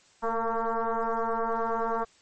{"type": "tone with frequency modulation", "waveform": "sine", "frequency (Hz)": 223.2, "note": "A3", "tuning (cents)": 25, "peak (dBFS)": -25, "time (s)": [0.22, 2.05], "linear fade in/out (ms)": 20, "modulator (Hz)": 228, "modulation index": 4.9, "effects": ["white hiss -60 dBFS RMS until 2.21 s", "MP3 32 kbps"]}